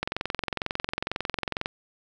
click train, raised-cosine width 0.3 ms, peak -11 dBFS, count 37, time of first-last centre 0.03-1.659 s, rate 22.1 Hz, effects none

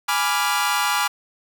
sawtooth chord, G# diminished seventh, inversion none, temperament equal, 830.6 / 987.8 / 1174.7 / 1396.9 Hz, G#5 / B5 / D6 / F6, 0 / 0 / 0 / 0 cents, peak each -21 dBFS, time 0.08-1.08 s, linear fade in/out 10 ms, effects none

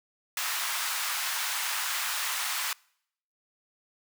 pink high-pass noise, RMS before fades -31 dBFS, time 0.37-2.73 s, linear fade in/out 2 ms, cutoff 1000 Hz, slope 24 dB/octave, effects noise-tail reverb RT60 0.7 s tail -26 dB re dry

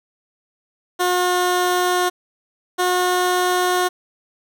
15% pulse tone pair in turn, 359.7 / 361.6 Hz, F#4 / F#4, -49 / -40 cents, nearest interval unison, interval 9 cents, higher second, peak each -10 dBFS, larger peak neither, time 0.99-2.1 / 2.78-3.89 s, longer neither, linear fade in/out 20 ms, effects none

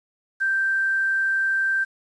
sine tone with quantisation, 1568 Hz, G6, in tune, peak -19 dBFS, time 0.4-1.85 s, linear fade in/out 20 ms, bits 8, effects resampled to 22050 Hz

